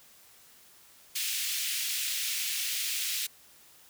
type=high-pass noise; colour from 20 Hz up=pink; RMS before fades=-32 dBFS; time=1.15-3.27 s; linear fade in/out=10 ms; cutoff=2400 Hz; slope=24 dB/octave; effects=white hiss -57 dBFS RMS until 3.89 s

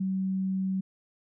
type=tone; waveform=sine; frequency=190 Hz; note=F#3; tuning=46 cents sharp; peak=-26 dBFS; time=0-0.81 s; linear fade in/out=10 ms; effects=none

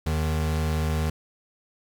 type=tone pair together; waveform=square; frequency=79.28 / 155.56 Hz; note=D#2 / D#3; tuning=+33 / 0 cents; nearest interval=octave; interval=1167 cents; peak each=-25 / -29 dBFS; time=0.06-1.1 s; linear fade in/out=5 ms; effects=10-bit

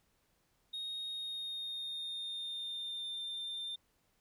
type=tone with pitch glide; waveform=sine; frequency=3730 to 3595 Hz; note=A#7 to A7; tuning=0 to +36 cents; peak=-36 dBFS; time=0.73-3.76 s; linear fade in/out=10 ms; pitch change=-64 cents; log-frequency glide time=1.09-3.15 s; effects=tanh soft clip ceiling -37 dBFS + pink hiss -75 dBFS RMS until 4.2 s

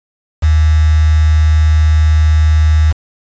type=tone with quantisation; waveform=sine; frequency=77.78 Hz; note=D#2; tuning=in tune; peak=-6 dBFS; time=0.42-2.93 s; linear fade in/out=20 ms; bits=4; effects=resampled to 16000 Hz

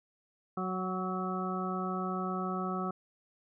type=harmonic tone with a mistuned harmonic; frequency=185.4 Hz; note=F#3; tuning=4 cents sharp; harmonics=1 / 2 / 3 / 4 / 6 / 7; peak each=-35 / -39 / -46 / -40 / -41 / -38 dBFS; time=0.57-2.91 s; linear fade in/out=5 ms; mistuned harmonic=6; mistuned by=+23 cents; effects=none

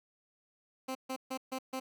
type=tone bursts; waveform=15% pulse; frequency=261.6 Hz; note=C4; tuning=in tune; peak=-29 dBFS; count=5; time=0.88-1.8 s; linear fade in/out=10 ms; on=72 ms; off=140 ms; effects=none

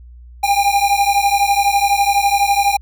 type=beating tone pair; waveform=square; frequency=798 / 810 Hz; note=G5 / G#5; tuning=+31 / -43 cents; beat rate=12 Hz; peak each=-16 dBFS; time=0.43-2.77 s; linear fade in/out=10 ms; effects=added 60 Hz sine -36 dBFS peak until 2.81 s

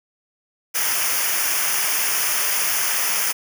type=noise with comb filter; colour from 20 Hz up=white; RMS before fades=-21 dBFS; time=0.74-3.33 s; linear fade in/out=20 ms; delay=0.25 ms; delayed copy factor=-0.8; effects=none

